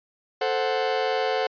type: chord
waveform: 40% pulse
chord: F# diminished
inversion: first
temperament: equal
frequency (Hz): 440 / 523.3 / 740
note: A4 / C5 / F#5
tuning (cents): 0 / 0 / 0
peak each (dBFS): -26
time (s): 0.41-1.47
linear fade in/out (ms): 5
effects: resampled to 11025 Hz